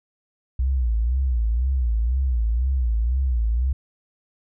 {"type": "tone with vibrato", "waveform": "sine", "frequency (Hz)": 60.6, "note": "B1", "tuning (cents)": -32, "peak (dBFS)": -18, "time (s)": [0.59, 3.73], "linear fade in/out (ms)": 5, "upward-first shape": "sine", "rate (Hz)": 2, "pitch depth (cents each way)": 170, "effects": []}